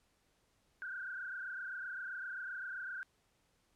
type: tone with frequency modulation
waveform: sine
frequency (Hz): 1509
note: F#6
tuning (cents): +34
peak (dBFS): -40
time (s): 0.82-3.03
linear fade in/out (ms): 0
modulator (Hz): 27.7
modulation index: 2.8
effects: pink hiss -75 dBFS RMS until 3.75 s + low-pass 11000 Hz 12 dB/octave